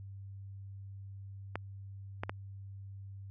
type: clicks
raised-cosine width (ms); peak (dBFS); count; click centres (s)
0.5; -20; 3; 1.556 / 2.235 / 2.295
effects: added 98 Hz sine -44 dBFS peak until 3.3 s